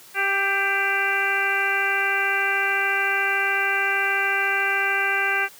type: harmonic tone with a mistuned harmonic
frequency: 392.9 Hz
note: G4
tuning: 4 cents sharp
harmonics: 1 / 2 / 3 / 4 / 5 / 6 / 7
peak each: -32 / -29 / -31 / -23 / -28 / -26 / -30 dBFS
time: 0.14-5.49 s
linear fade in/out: 50 ms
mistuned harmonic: 5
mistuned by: +37 cents
effects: white hiss -47 dBFS RMS until 5.59 s + high-pass 100 Hz 12 dB/octave